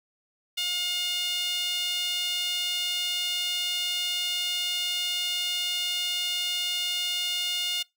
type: tone with high-pass filter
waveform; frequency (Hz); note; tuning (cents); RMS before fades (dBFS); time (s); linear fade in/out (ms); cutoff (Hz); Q
sawtooth; 714; F5; +38; -29; 0.57-7.83; 10; 3100; 4.3
effects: noise-tail reverb RT60 0.2 s tail -23 dB re dry